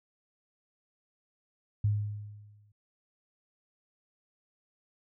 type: tone with exponential decay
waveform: sine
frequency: 104.1 Hz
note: G#2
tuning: 5 cents sharp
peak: -22 dBFS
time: 1.84-2.72 s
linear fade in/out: 5 ms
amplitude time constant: 190 ms
effects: none